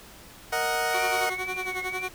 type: chord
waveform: 20% pulse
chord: D# minor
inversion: second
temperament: equal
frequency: 466.2 / 622.3 / 740 Hz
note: A#4 / D#5 / F#5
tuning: 0 / 0 / 0 cents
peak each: -26 / -26 / -22 dBFS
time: 0.52-1.3 s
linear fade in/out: 10 ms
type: tone with vibrato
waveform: sine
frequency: 2270 Hz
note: C#7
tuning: 41 cents sharp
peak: -31 dBFS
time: 0.93-2.08 s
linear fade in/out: 5 ms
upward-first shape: triangle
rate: 2 Hz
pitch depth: 91 cents each way
type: tone with tremolo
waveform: 15% pulse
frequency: 370 Hz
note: F#4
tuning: in tune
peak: -23 dBFS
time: 0.94-2.09 s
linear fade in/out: 5 ms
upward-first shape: sine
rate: 11 Hz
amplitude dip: 85%
effects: pink hiss -48 dBFS RMS until 2.14 s